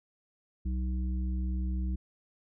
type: harmonic tone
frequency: 63 Hz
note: B1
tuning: 35 cents sharp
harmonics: 1 / 3 / 5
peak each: -29 / -38 / -45 dBFS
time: 0.65-1.96 s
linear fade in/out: 10 ms
effects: none